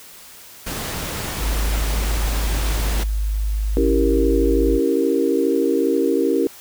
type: noise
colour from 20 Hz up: pink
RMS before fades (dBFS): -27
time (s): 0.66-3.04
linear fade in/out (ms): 10
type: tone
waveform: sine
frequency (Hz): 51.91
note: G#1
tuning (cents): 0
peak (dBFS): -18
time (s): 1.38-4.8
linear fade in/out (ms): 50
type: chord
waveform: sine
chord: C# diminished seventh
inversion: none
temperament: equal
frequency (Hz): 277.2 / 329.6 / 392 / 466.2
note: C#4 / E4 / G4 / Bb4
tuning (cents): 0 / 0 / 0 / 0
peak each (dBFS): -21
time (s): 3.77-6.47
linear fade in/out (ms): 0
effects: white hiss -42 dBFS RMS until 6.6 s